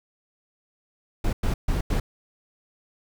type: noise bursts at uneven times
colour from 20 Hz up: brown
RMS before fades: -23 dBFS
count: 4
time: 1.24-1.33 / 1.43-1.54 / 1.68-1.81 / 1.9-2 s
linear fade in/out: 5 ms
effects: none